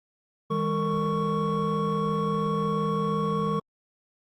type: tone cluster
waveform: triangle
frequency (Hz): 160.3 / 203.1 / 455.2 / 1109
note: E3 / G#3 / A#4 / C#6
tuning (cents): -48 / -38 / -41 / 0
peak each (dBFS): -27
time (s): 0.5-3.6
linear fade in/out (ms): 10
effects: tanh soft clip ceiling -14 dBFS + Opus 32 kbps